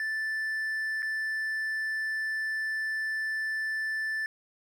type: tone with dropouts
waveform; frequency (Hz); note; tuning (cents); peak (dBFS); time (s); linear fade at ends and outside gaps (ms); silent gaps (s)
triangle; 1760; A6; 0; -27; 0-4.26; 1; 1.022-1.028
effects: none